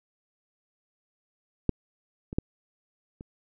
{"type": "clicks", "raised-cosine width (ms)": 3, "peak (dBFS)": [-9, -23, -11, -28], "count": 4, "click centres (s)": [1.693, 2.329, 2.385, 3.209], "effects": []}